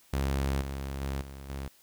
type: tone with level steps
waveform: sawtooth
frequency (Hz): 68.2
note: C#2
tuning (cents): -28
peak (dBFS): -23 / -30 / -27 / -38 / -31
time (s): 0.13-1.68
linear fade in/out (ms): 5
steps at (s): 0.61 / 1.01 / 1.21 / 1.49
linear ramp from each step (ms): 10
effects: white hiss -61 dBFS RMS until 1.82 s